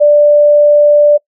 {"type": "tone", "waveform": "sine", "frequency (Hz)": 589, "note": "D5", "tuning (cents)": 5, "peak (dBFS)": -3, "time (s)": [0, 1.18], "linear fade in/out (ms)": 20, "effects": ["noise-tail reverb RT60 0.1 s tail -24 dB re dry"]}